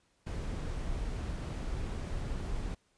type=noise; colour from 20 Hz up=brown; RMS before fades=-36 dBFS; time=0.26-2.75 s; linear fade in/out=10 ms; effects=pink hiss -72 dBFS RMS until 2.97 s + resampled to 22050 Hz